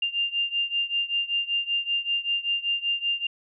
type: beating tone pair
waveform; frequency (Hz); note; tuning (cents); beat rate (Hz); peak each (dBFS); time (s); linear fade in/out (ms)
sine; 2794 / 2799.2; F7 / F7; 0 / +3; 5.2; -26 / -28; 0.02-3.27; 5
effects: none